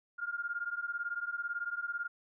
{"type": "beating tone pair", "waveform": "sine", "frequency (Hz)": [1403, 1421], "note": ["F6", "F6"], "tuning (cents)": [8, 30], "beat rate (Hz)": 18, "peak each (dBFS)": [-37, -38], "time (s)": [0.18, 2.08], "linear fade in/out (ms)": 20, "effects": []}